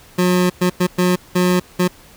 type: tone bursts at uneven times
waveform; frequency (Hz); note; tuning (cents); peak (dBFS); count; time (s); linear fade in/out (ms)
25% pulse; 180.3; F#3; -45; -9; 6; 0.18-0.5 / 0.61-0.7 / 0.8-0.87 / 0.98-1.16 / 1.35-1.6 / 1.79-1.88; 10
effects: pink hiss -45 dBFS RMS until 2.16 s